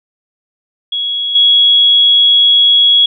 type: tone with level steps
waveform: sine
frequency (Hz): 3336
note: G#7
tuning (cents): +7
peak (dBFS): -14 / -5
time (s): 0.92-3.06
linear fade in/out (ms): 5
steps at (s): 1.35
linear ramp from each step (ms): 5
effects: none